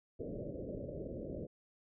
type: low-pass noise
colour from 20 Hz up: white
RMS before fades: -43 dBFS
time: 0.19-1.47 s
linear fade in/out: 10 ms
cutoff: 600 Hz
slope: 96 dB/octave
effects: none